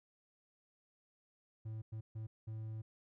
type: tone bursts at uneven times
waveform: triangle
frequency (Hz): 110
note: A2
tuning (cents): 0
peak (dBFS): -39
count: 4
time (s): 1.65-1.82 / 1.92-2.01 / 2.15-2.27 / 2.47-2.82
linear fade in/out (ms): 10
effects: none